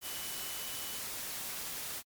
sine tone in noise, 2982 Hz, F#7, 13 cents sharp, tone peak -48 dBFS, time 0.01-1.01 s, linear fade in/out 50 ms, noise white, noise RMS -40 dBFS, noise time 0.01-2.03 s, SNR -11 dB, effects MP3 96 kbps

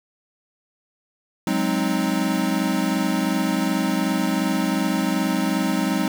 square chord, Ab dominant seventh, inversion third, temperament equal, 185 / 207.7 / 261.6 / 311.1 Hz, Gb3 / Ab3 / C4 / Eb4, 0 / 0 / 0 / 0 cents, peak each -26 dBFS, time 1.47-6.08 s, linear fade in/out 2 ms, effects 7-bit

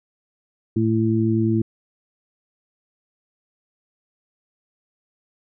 harmonic tone, 111.4 Hz, A2, 22 cents sharp, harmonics 1 / 2 / 3, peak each -21 / -21 / -21 dBFS, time 0.76-1.62 s, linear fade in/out 5 ms, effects none

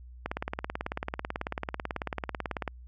click train, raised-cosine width 0.5 ms, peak -16 dBFS, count 45, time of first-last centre 0.26-2.678 s, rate 18.2 Hz, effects added 61 Hz sine -45 dBFS peak until 2.87 s

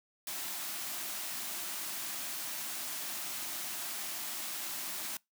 white band-stop noise, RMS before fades -39 dBFS, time 0.27-5.17 s, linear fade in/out 2 ms, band 390 to 570 Hz, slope 96 dB/octave, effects noise-tail reverb RT60 0.2 s tail -25 dB re dry + high-pass 200 Hz 12 dB/octave

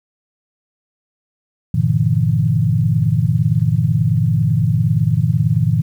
sine chord, E half-diminished seventh, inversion first, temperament equal, 98 / 116.54 / 146.83 / 164.81 Hz, G2 / Bb2 / D3 / E3, 0 / 0 / 0 / 0 cents, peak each -21 / -16 / -18 / -18 dBFS, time 1.74-5.82 s, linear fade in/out 5 ms, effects 8-bit

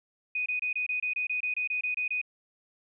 sine tone bursts, 2489 Hz, D#7, in tune, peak -27 dBFS, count 14, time 0.35-2.215 s, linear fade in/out 5 ms, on 110 ms, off 25 ms, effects none

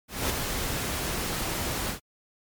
pink noise with ADSR envelope, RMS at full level -26 dBFS, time 0.08-2 s, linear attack 220 ms, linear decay 8 ms, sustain -4 dB, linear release 110 ms, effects MP3 96 kbps

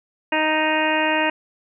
harmonic tone, 311.1 Hz, D#4, in tune, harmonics 1 / 2 / 3 / 4 / 5 / 6 / 7 / 8 / 9, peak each -25 / -24 / -23 / -35 / -28 / -25 / -33 / -26 / -28 dBFS, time 0.32-1.3 s, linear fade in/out 5 ms, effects none

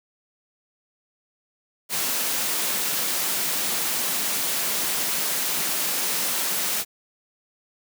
white high-pass noise, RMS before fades -25 dBFS, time 1.89-6.85 s, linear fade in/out 50 ms, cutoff 140 Hz, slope 96 dB/octave, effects none

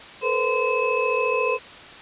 sine tone cluster, 437.1 / 482.9 / 517 / 1025 / 2587 Hz, A4 / B4 / C5 / C6 / E7, -11 / -39 / -21 / -36 / -33 cents, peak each -26 dBFS, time 0.21-1.59 s, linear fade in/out 50 ms, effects white hiss -41 dBFS RMS until 2.01 s + resampled to 8000 Hz

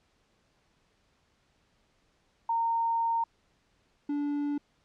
sine / triangle tone pair in turn, 920 / 289.8 Hz, A#5 / D4, -23 / -23 cents, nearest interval octave + minor sixth, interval 2000 cents, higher first, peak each -25 / -26 dBFS, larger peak first, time 2.49-3.24 / 4.09-4.58 s, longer first, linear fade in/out 5 ms, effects pink hiss -70 dBFS RMS until 4.84 s + low-pass 6000 Hz 12 dB/octave

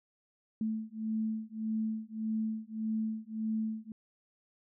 sine beating tone pair, 218.7 / 220.4 Hz, A3 / A3, -10 / +3 cents, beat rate 1.7 Hz, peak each -35 / -35 dBFS, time 0.61-3.92 s, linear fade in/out 2 ms, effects none

